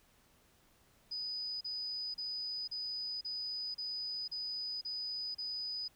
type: tone bursts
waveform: sine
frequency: 4978 Hz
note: D#8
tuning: in tune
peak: -37 dBFS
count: 9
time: 1.11-5.882 s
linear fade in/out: 10 ms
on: 500 ms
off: 34 ms
effects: pink hiss -68 dBFS RMS until 5.95 s